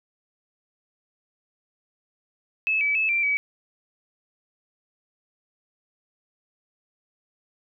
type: tone with pitch steps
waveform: sine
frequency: 2599 / 2296 / 2604 / 2357 / 2278 Hz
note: E7 / D7 / E7 / D7 / C#7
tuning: -25 / -40 / -22 / +6 / +47 cents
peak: -20 dBFS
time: 2.67-3.37 s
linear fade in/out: 0 ms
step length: 140 ms
effects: none